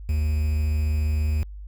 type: tone with quantisation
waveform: triangle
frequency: 76.2 Hz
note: D#2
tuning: 36 cents flat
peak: -18 dBFS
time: 0.09-1.43 s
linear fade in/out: 0 ms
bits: 7
effects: added 50 Hz sine -35 dBFS peak until 1.67 s